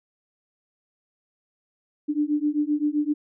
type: beating tone pair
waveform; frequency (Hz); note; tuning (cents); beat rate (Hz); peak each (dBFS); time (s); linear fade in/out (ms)
sine; 293.2 / 300.9; D4 / D4; -3 / +42; 7.7; -24; 2.08-3.14; 20
effects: none